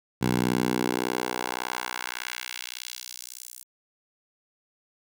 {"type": "tone with high-pass filter sweep", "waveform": "10% pulse", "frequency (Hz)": 61.74, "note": "B1", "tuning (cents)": 0, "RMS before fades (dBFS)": -30, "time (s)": [0.21, 3.64], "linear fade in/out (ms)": 20, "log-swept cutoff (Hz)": [130, 9500], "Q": 1.1, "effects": []}